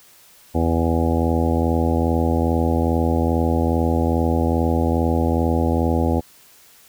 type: harmonic tone with a mistuned harmonic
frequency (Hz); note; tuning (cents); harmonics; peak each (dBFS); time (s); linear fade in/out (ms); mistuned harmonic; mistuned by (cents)
82.41; E2; 0; 1 / 2 / 3 / 4 / 5 / 6 / 7 / 8 / 9 / 10; -20 / -27 / -22 / -25 / -30 / -26 / -30 / -35 / -29 / -30; 0.54-6.21; 20; 10; +19
effects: white hiss -50 dBFS RMS until 6.88 s

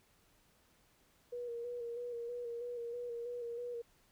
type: tone with vibrato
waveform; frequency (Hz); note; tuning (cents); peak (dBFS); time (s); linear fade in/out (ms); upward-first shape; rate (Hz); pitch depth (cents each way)
sine; 477.3; A#4; +41; -39; 1.32-3.82; 10; square; 3.1; 28
effects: pink hiss -70 dBFS RMS until 4.11 s

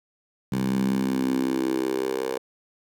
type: tone with high-pass filter sweep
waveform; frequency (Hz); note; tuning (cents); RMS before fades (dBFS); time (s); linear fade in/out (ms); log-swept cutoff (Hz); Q
10% pulse; 65.41; C2; 0; -25; 0.52-2.38; 5; 160 to 490; 4.4
effects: none

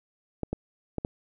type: clicks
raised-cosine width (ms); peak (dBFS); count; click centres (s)
2; -16; 4; 0.433 / 0.53 / 0.983 / 1.049
effects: none

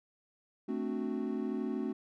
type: chord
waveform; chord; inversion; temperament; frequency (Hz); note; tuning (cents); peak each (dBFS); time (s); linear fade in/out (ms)
triangle; D dominant seventh; second; equal; 220 / 261.6 / 293.7 / 370; A3 / C4 / D4 / F#4; 0 / 0 / 0 / 0; -35 / -35 / -38 / -37; 0.68-1.93; 10
effects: none

